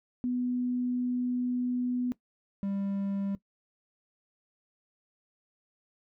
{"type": "tone pair in turn", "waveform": ["sine", "triangle"], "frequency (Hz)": [247.8, 197.88], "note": ["B3", "G3"], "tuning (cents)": [6, 17], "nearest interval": "major third", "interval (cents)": 389, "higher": "first", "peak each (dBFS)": -27, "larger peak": "neither", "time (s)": [[0.24, 2.12], [2.63, 3.35]], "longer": "first", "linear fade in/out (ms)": 0, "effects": ["noise-tail reverb RT60 0.1 s tail -18 dB re dry"]}